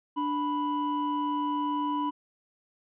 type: tone pair together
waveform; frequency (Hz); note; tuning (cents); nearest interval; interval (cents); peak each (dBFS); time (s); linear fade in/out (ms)
triangle; 293.7 / 987.9; D4 / B5; 0 / 0; octave + major sixth; 2100; -28 / -27; 0.16-2.11; 20
effects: resampled to 8000 Hz